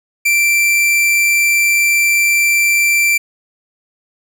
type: tone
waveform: 45% pulse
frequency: 2349 Hz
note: D7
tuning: in tune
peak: -10 dBFS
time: 0.25-3.18 s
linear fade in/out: 10 ms
effects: none